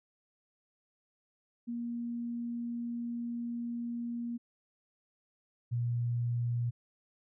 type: tone pair in turn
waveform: sine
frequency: 236.6 / 119.54 Hz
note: A#3 / A#2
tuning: +26 / +44 cents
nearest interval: octave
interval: 1182 cents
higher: first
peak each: -34 / -29 dBFS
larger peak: second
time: 1.67-4.38 / 5.71-6.71 s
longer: first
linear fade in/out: 20 ms
effects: none